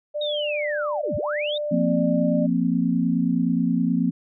sine tone with pitch glide, 594 to 598.1 Hz, D5 to D5, +20 to +31 cents, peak -24 dBFS, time 0.14-2.47 s, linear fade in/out 20 ms, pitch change +11 cents, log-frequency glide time 1.89-2.27 s
sine linear two-way sweep, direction down then up, 3788 to 60.8 to 3788 Hz, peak -27 dBFS, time 0.21-1.58 s, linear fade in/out 5 ms, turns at 1.16 s
sine chord, F suspended fourth, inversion none, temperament equal with one note detuned, 174.61 / 232.1 / 261.6 Hz, F3 / Bb3 / C4, 0 / -7 / 0 cents, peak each -23 dBFS, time 1.71-4.11 s, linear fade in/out 10 ms
effects none

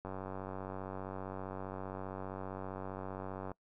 click train, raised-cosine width 1 ms, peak -28 dBFS, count 331, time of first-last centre 0.05-3.516 s, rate 95.2 Hz, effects noise-tail reverb RT60 0.1 s tail -24 dB re dry

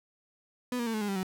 35% pulse tone with pitch steps, 248 / 236.7 / 225.8 / 215.5 / 205.7 / 196.27 / 187.3 Hz, B3 / A#3 / A3 / A3 / G#3 / G3 / F#3, +7 / +27 / +45 / -36 / -16 / +2 / +21 cents, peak -28 dBFS, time 0.72-1.231 s, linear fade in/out 2 ms, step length 73 ms, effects none

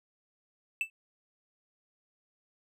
triangle tone with exponential decay, 2646 Hz, E7, 6 cents sharp, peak -22 dBFS, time 0.81-0.9 s, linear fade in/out 1 ms, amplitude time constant 19 ms, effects none

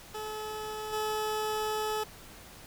20% pulse tone with level steps, 430 Hz, A4, 40 cents flat, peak -31 / -25 dBFS, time 0.14-2.04 s, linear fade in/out 10 ms, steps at 0.92 s, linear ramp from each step 20 ms, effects pink hiss -50 dBFS RMS until 2.66 s

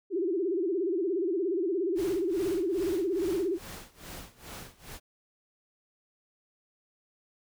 sine tone with vibrato, 361.9 Hz, F#4, 38 cents flat, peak -26 dBFS, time 0.1-3.59 s, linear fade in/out 50 ms, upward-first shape sine, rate 17 Hz, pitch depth 190 cents each way
pink noise with tremolo, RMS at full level -42 dBFS, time 1.95-5 s, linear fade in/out 50 ms, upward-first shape sine, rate 2.4 Hz, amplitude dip 90%
effects none

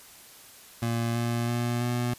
25% pulse tone with pitch steps, 116.54 / 118.17 / 119.82 / 121.49 Hz, A#2 / A#2 / A#2 / B2, 0 / +24 / +48 / -28 cents, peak -22 dBFS, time 0.82-2.14 s, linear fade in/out 5 ms, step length 330 ms, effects white hiss -50 dBFS RMS until 2.18 s + resampled to 32000 Hz

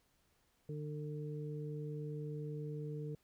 harmonic tone, 150 Hz, D3, 37 cents sharp, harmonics 1 / 2 / 3, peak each -41 / -50 / -46 dBFS, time 0.69-3.15 s, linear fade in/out 2 ms, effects pink hiss -75 dBFS RMS until 3.23 s

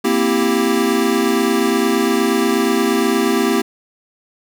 square chord, C dominant seventh, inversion third, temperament equal, 233.1 / 261.6 / 329.6 / 392 Hz, Bb3 / C4 / E4 / G4, 0 / 0 / 0 / 0 cents, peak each -20 / -21 / -21 / -19 dBFS, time 0.04-3.62 s, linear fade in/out 10 ms, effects none

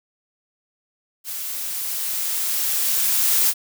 blue noise with level ramp, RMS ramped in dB -30 to -17 dBFS, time 1.24-3.54 s, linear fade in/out 50 ms, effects none

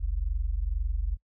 sine tone pair together, 44.38 / 66.5 Hz, F1 / C2, +29 / +29 cents, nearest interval perfect fifth, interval 700 cents, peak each -27 / -31 dBFS, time 0-1.17 s, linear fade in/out 20 ms, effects noise-tail reverb RT60 0.1 s tail -23 dB re dry

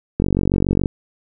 click train, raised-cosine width 3 ms, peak -4 dBFS, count 32, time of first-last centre 0.2-0.858 s, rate 47.1 Hz, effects none

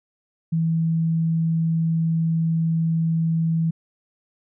sine tone, 163.4 Hz, E3, 15 cents flat, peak -18 dBFS, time 0.52-3.71 s, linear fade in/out 10 ms, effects none

